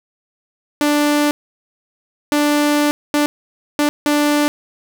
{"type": "tone bursts at uneven times", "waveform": "sawtooth", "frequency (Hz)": 294.2, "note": "D4", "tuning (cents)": 3, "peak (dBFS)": -9, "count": 5, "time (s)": [[0.81, 1.31], [2.32, 2.91], [3.14, 3.26], [3.79, 3.89], [4.06, 4.48]], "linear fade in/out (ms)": 0, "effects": []}